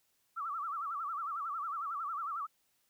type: tone with vibrato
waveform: sine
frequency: 1239 Hz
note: D#6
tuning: 8 cents flat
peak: -35 dBFS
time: 0.36-2.47 s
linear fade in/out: 20 ms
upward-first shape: sine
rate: 11 Hz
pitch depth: 170 cents each way
effects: white hiss -75 dBFS RMS until 2.89 s